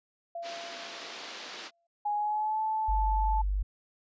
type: tone with exponential decay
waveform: sine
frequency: 682 Hz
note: F5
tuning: 41 cents flat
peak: -34 dBFS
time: 0.35-1.87 s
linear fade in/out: 5 ms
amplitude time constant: 330 ms
type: band-pass noise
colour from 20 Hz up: white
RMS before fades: -43 dBFS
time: 0.42-1.71 s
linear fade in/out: 50 ms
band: 230 to 4900 Hz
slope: 24 dB/octave
type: tone with pitch glide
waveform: sine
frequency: 830.6 to 872.4 Hz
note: G#5 to A5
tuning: 0 to -15 cents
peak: -27 dBFS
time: 2.05-3.42 s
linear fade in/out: 10 ms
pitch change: +85 cents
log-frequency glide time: 2.15-2.61 s
type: tone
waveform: sine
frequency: 49 Hz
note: G1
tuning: in tune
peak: -26 dBFS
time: 2.88-3.63 s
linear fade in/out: 10 ms
effects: resampled to 16000 Hz